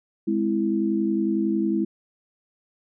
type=chord; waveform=sine; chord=Ab augmented; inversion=none; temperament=equal with one note detuned; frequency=207.7 / 258.6 / 329.6 Hz; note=Ab3 / C4 / E4; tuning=0 / -20 / 0 cents; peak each=-24 / -29 / -23 dBFS; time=0.27-1.85 s; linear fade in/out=10 ms; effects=none